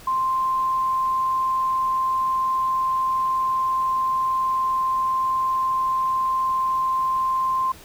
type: tone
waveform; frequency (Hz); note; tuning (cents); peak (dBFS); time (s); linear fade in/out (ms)
sine; 1046.5; C6; 0; -19; 0.07-7.72; 5
effects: pink hiss -45 dBFS RMS until 7.84 s